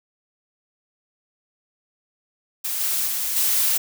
blue noise with level steps, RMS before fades -26 / -23 / -25 / -20 dBFS, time 2.64-3.78 s, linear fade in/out 10 ms, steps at 2.8 / 3.07 / 3.36 s, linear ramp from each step 5 ms, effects none

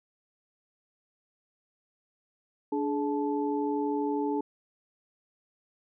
sine tone cluster, 290.7 / 423.1 / 871 Hz, D4 / G#4 / A5, -18 / +32 / -18 cents, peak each -29 / -31 / -34 dBFS, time 2.72-4.41 s, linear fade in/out 5 ms, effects none

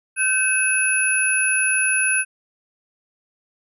sine tone cluster, 1527 / 2578 / 10500 Hz, G6 / E7 / E9, -46 / -39 / -8 cents, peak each -21 dBFS, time 0.16-2.25 s, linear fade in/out 50 ms, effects none

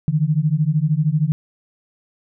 sine beating tone pair, 146.83 / 159.83 Hz, D3 / D#3, 0 / +47 cents, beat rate 13 Hz, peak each -18 dBFS, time 0.08-1.32 s, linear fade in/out 0 ms, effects none

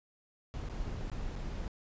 brown noise with dropouts, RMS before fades -38 dBFS, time 0.54-1.68 s, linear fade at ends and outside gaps 0 ms, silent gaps 0.688-0.697 / 1.099-1.117 / 1.354-1.361 s, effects resampled to 16000 Hz

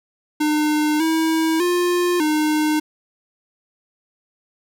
square tone with pitch steps, 302.7 / 321.9 / 353.6 / 305.7 Hz, D#4 / E4 / F4 / D#4, -48 / -41 / +22 / -30 cents, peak -17 dBFS, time 0.4-2.8 s, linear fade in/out 10 ms, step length 600 ms, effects none

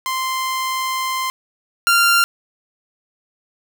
sawtooth tone pair in turn, 1043 / 1387.4 Hz, C6 / F6, -6 / -12 cents, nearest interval perfect fourth, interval 494 cents, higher second, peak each -16 / -8 dBFS, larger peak second, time 0.06-1.3 / 1.87-2.24 s, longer first, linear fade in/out 0 ms, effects none

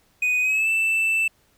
triangle tone with pitch glide, 2489 to 2652 Hz, D#7 to E7, 0 to +10 cents, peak -17 dBFS, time 0.22-1.28 s, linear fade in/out 5 ms, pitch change +110 cents, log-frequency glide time 0.41-0.69 s, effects pink hiss -62 dBFS RMS until 1.57 s

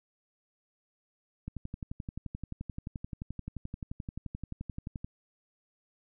click train, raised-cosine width 5 ms, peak -25 dBFS, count 42, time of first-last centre 1.48-5.045 s, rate 11.5 Hz, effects none

